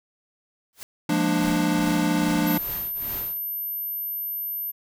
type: noise with exponential growth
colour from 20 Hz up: white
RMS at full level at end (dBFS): -34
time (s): 0.73-0.83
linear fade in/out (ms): 0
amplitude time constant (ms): 21
type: chord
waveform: square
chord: Bb dominant seventh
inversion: second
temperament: equal with one note detuned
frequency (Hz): 174.61 / 207.7 / 233.1 / 296.9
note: F3 / Ab3 / Bb3 / D4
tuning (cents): 0 / 0 / 0 / +19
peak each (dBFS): -26 / -29 / -29 / -24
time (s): 1.09-2.58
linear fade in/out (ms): 5
type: noise with tremolo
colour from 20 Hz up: pink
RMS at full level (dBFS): -36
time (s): 1.37-3.38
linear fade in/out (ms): 10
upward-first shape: triangle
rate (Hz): 2.4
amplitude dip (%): 95
type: tone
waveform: sine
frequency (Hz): 13000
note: G#9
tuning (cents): -38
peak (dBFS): -27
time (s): 2.46-4.72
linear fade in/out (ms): 20
effects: none